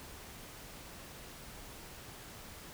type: silence
effects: pink hiss -50 dBFS RMS until 2.73 s